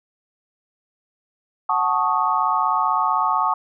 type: chord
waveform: sine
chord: D# half-diminished seventh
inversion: first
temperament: equal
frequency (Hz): 740 / 880 / 1108.7 / 1244.5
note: F#5 / A5 / C#6 / D#6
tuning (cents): 0 / 0 / 0 / 0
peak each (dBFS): -25 / -22 / -21 / -23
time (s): 1.69-3.54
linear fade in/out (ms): 5
effects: none